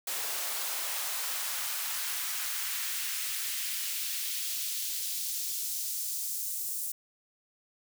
white noise with high-pass filter sweep, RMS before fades -34 dBFS, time 0.07-6.92 s, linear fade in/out 5 ms, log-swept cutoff 510 to 8300 Hz, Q 1, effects none

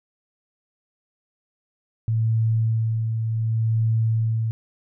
sine tone with tremolo, 112.2 Hz, A2, 34 cents sharp, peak -17 dBFS, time 2.08-4.51 s, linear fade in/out 0 ms, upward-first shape sine, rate 0.68 Hz, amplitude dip 40%, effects none

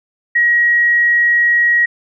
sine tone, 1900 Hz, A#6, 33 cents sharp, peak -9 dBFS, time 0.35-1.86 s, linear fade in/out 10 ms, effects none

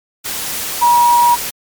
sine tone in noise, 957 Hz, A#5, 45 cents sharp, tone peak -7 dBFS, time 0.81-1.36 s, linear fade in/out 20 ms, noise white, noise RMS -22 dBFS, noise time 0.24-1.51 s, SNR +12 dB, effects MP3 96 kbps

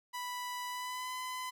sawtooth tone with pitch glide, 987.8 to 1013.2 Hz, B5 to B5, 0 to +44 cents, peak -34 dBFS, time 0.13-1.51 s, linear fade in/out 20 ms, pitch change +44 cents, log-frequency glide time 0.68-1.12 s, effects none

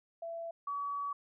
sine tone pair in turn, 669 / 1136.9 Hz, E5 / C#6, +25 / +43 cents, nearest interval major sixth, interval 918 cents, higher second, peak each -38 / -34 dBFS, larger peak second, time 0.22-0.51 / 0.67-1.13 s, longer second, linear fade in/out 5 ms, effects none

